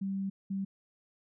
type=tone bursts at uneven times; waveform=sine; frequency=194.6 Hz; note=G3; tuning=12 cents flat; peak=-31 dBFS; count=2; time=0.01-0.3 / 0.5-0.65 s; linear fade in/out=10 ms; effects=none